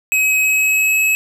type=tone with pitch glide; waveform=square; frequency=2549 to 2574 Hz; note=D#7 to E7; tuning=+41 to -42 cents; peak=-13 dBFS; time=0.12-1.15 s; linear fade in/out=0 ms; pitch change=+17 cents; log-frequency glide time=0.37-0.99 s; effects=none